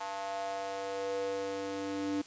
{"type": "tone with high-pass filter sweep", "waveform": "square", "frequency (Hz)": 98, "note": "G2", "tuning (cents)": 0, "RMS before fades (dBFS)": -36, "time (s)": [0, 2.22], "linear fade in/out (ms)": 10, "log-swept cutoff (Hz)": [820, 310], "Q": 4.9, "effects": ["white hiss -53 dBFS RMS until 2.26 s", "resampled to 16000 Hz"]}